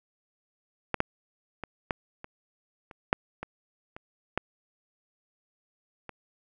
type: clicks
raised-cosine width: 0.5 ms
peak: -11 / -8 / -20 / -12 / -25 / -30 / -6 / -20 / -26 / -11 / -24 dBFS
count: 11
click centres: 0.943 / 1.004 / 1.637 / 1.908 / 2.244 / 2.912 / 3.129 / 3.43 / 3.965 / 4.376 / 6.093 s
effects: none